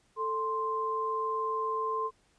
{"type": "tone pair together", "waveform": "sine", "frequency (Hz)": [441.8, 1046.5], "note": ["A4", "C6"], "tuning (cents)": [7, 0], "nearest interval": "octave + minor third", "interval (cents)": 1493, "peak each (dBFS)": [-34, -30], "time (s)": [0.16, 2.11], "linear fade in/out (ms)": 50, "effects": ["pink hiss -68 dBFS RMS until 2.38 s", "resampled to 22050 Hz"]}